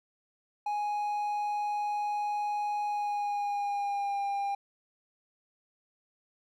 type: tone with pitch glide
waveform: triangle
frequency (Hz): 830.6 to 800.5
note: G#5 to G5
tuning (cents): 0 to +36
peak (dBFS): -27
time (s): 0.66-4.55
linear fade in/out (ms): 5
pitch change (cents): -64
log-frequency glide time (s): 2.86-4.21
effects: none